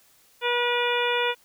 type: harmonic tone with a mistuned harmonic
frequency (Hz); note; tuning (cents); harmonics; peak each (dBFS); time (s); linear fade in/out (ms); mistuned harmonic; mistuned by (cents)
483.4; B4; -37; 1 / 2 / 3 / 4 / 5 / 6 / 7; -26 / -28 / -30 / -33 / -29 / -32 / -32; 0.41-1.35; 50; 7; +44
effects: white hiss -59 dBFS RMS until 1.44 s